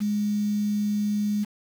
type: tone with quantisation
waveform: sine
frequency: 207.7 Hz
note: G#3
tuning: in tune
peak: -22 dBFS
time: 0-1.45 s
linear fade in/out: 20 ms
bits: 7
effects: none